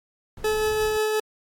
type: noise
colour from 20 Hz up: brown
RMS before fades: -38 dBFS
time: 0.37-0.97 s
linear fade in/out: 2 ms
type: tone with tremolo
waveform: 40% pulse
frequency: 430.5 Hz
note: A4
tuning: 38 cents flat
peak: -19 dBFS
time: 0.44-1.2 s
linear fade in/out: 5 ms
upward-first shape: sine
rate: 5.7 Hz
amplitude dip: 25%
effects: MP3 64 kbps